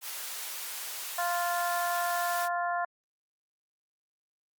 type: high-pass noise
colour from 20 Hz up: white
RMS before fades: -38 dBFS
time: 0.01-2.49 s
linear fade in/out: 50 ms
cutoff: 670 Hz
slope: 12 dB/octave
type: harmonic tone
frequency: 349.2 Hz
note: F4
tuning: in tune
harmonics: 2 / 3 / 4 / 5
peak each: -30 / -34 / -36 / -38 dBFS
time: 1.18-2.85 s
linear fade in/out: 5 ms
effects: Opus 48 kbps